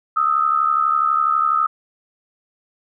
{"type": "tone pair together", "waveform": "sine", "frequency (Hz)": [1244.5, 1316.6], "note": ["D#6", "E6"], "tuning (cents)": [0, -3], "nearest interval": "minor second", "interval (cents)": 97, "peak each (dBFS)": [-17, -18], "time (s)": [0.16, 1.67], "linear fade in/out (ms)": 10, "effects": []}